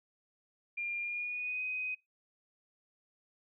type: tone with pitch glide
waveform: sine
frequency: 2400 to 2508 Hz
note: D7 to D#7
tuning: +37 to +13 cents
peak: -34 dBFS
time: 0.77-1.95 s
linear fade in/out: 10 ms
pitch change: +76 cents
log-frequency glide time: 1.01-1.62 s
effects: noise-tail reverb RT60 0.2 s tail -22 dB re dry